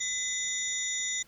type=tone cluster; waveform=sine; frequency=2016 / 3547 / 3741 / 5890 / 6980 Hz; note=B6 / A7 / A#7 / F#8 / A8; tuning=+35 / +13 / +5 / -9 / -15 cents; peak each=-36 / -40 / -39 / -38 / -32 dBFS; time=0-1.23 s; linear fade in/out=10 ms; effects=pink hiss -60 dBFS RMS until 1.27 s